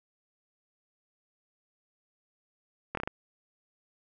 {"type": "slowing click train", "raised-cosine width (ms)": 0.5, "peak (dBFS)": -17, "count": 5, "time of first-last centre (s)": [2.95, 3.075], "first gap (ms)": 23, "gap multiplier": 1.21, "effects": []}